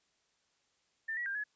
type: tone with pitch steps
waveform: sine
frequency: 1790 / 1925 / 1596 / 1694 Hz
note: A6 / B6 / G6 / G#6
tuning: +29 / -45 / +31 / +34 cents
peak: -34 dBFS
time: 1.08-1.44 s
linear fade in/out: 10 ms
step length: 90 ms
effects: white hiss -75 dBFS RMS until 1.55 s + resampled to 16000 Hz